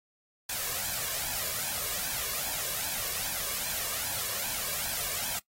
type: noise with flanger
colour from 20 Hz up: white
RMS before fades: -33 dBFS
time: 0.49-5.39 s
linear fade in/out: 5 ms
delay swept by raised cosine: 1.2 to 1.81 ms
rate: 2.5 Hz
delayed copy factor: +0.65
effects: noise-tail reverb RT60 0.1 s tail -21 dB re dry + AAC 48 kbps